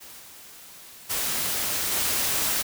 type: noise with level steps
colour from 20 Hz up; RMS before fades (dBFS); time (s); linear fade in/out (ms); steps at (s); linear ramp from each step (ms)
white; -44 / -46 / -27 / -25; 0-2.63; 20; 0.19 / 1.09 / 1.91; 20
effects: none